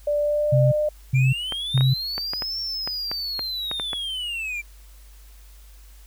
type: tone with pitch glide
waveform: sine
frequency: 587.3 to 602.8 Hz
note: D5 to D5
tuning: 0 to +45 cents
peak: -19 dBFS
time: 0.07-0.89 s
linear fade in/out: 5 ms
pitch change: +45 cents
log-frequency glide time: 0.19-0.69 s
type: tone bursts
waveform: sine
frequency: 130.81 Hz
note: C3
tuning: in tune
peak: -15 dBFS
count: 3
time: 0.52-1.94 s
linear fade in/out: 10 ms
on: 200 ms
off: 410 ms
type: linear two-way sweep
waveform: triangle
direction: up then down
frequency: 2328 to 5470 to 2328 Hz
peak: -25 dBFS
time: 1.14-4.62 s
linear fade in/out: 20 ms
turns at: 2.6 s
type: clicks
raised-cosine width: 0.5 ms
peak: -15 dBFS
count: 12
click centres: 1.523 / 1.777 / 1.809 / 2.18 / 2.335 / 2.422 / 2.875 / 3.115 / 3.393 / 3.714 / 3.798 / 3.932 s
effects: added 50 Hz sine -44 dBFS peak until 6.06 s + white hiss -55 dBFS RMS until 6.06 s